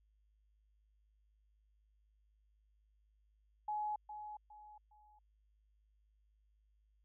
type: tone with echo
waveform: sine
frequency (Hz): 844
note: G#5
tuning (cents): +28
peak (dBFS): -36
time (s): 3.68-3.96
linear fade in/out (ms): 5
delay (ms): 410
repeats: 3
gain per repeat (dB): -9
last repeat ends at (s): 5.19
effects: added 52 Hz sine -70 dBFS peak until 7.04 s